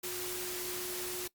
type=tone in noise; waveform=sine; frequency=361.2 Hz; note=F#4; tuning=42 cents flat; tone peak=-41 dBFS; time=0.03-1.28 s; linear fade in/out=10 ms; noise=white; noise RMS=-39 dBFS; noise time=0.03-1.28 s; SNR=-5 dB; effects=noise-tail reverb RT60 0.1 s tail -21 dB re dry + Opus 48 kbps